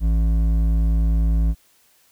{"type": "tone with hard clipping", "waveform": "triangle", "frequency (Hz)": 55, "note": "A1", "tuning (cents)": 0, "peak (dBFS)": -17, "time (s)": [0, 1.55], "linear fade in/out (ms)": 50, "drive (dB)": 12, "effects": ["white hiss -58 dBFS RMS until 2.11 s"]}